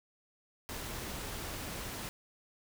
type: noise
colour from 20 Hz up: pink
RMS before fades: -41 dBFS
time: 0.69-2.09 s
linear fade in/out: 0 ms
effects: none